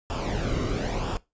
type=noise with flanger; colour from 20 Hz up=brown; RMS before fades=-28 dBFS; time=0.1-1.17 s; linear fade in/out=0 ms; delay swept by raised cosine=0.48 to 1.2 ms; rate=0.99 Hz; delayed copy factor=-0.65; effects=noise-tail reverb RT60 0.2 s tail -19 dB re dry + resampled to 16000 Hz